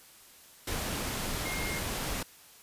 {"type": "tone in noise", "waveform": "sine", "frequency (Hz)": 2133, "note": "C7", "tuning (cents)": 33, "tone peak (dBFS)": -37, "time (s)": [1.45, 1.79], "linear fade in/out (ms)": 5, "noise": "pink", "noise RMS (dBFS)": -34, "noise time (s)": [0.67, 2.23], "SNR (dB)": -6, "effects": ["white hiss -55 dBFS RMS until 2.62 s", "resampled to 32000 Hz"]}